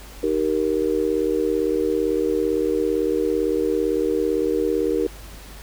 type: chord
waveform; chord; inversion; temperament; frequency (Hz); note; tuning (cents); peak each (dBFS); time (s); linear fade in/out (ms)
sine; Eb major; none; just; 311.1 / 388.9 / 466.7; Eb4 / G4 / Bb4; 0 / -14 / +2; -24 / -23 / -22; 0.23-5.07; 5
effects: added 50 Hz sine -39 dBFS peak until 5.62 s + pink hiss -43 dBFS RMS until 5.62 s